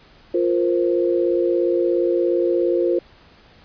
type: chord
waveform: sine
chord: F suspended fourth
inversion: none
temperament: equal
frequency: 349.2 / 466.2 / 523.3 Hz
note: F4 / Bb4 / C5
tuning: 0 / 0 / 0 cents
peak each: -18 / -23 / -22 dBFS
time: 0.34-2.99 s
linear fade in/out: 5 ms
effects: pink hiss -50 dBFS RMS until 3.64 s + resampled to 11025 Hz